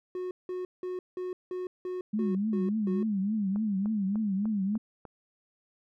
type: tone bursts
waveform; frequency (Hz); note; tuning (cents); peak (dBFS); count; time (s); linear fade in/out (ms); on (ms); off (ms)
triangle; 365.2; F#4; -23; -30; 9; 0.15-3.03; 2; 160; 180
type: tone with vibrato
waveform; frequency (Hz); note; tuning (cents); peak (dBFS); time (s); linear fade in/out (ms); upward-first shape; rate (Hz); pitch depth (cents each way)
sine; 204.6; G#3; -26; -26; 2.13-4.78; 10; triangle; 3.5; 160
type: click train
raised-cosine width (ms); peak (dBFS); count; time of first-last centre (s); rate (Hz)
1; -30; 6; 3.56-5.053; 3.35
effects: none